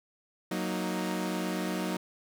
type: chord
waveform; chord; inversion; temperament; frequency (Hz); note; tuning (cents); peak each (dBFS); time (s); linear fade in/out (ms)
sawtooth; D# minor; first; equal; 185 / 233.1 / 311.1; F#3 / A#3 / D#4; 0 / 0 / 0; -29 / -33 / -31; 0.51-1.97; 5
effects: none